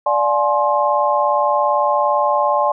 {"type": "chord", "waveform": "sine", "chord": "D half-diminished seventh", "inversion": "none", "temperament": "just", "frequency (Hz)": [587.3, 704.8, 845.8, 1057.2], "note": ["D5", "F5", "Ab5", "C6"], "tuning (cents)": [0, 16, 31, 18], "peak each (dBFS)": [-18, -24, -18, -18], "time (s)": [0.06, 2.72], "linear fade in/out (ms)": 5, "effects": []}